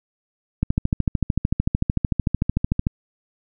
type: click train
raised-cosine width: 5 ms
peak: -6 dBFS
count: 31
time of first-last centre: 0.63-2.869 s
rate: 13.4 Hz
effects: none